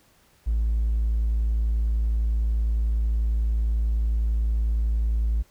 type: tone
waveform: triangle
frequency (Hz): 55.5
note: A1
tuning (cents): +16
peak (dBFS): -17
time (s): 0.46-5.43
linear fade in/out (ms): 20
effects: tanh soft clip ceiling -16 dBFS + pink hiss -60 dBFS RMS until 5.5 s